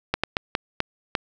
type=slowing click train; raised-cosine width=0.3 ms; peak=-5 dBFS; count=6; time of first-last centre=0.14-1.152 s; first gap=96 ms; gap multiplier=1.38; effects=none